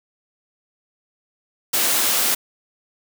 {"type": "high-pass noise", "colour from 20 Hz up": "white", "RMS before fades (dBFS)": -19, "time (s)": [1.73, 2.35], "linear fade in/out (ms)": 10, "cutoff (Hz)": 220, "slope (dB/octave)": 12, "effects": []}